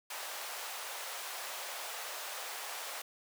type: high-pass noise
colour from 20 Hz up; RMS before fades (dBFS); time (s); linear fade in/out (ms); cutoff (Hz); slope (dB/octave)
pink; -42; 0.1-3.02; 5; 590; 24
effects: none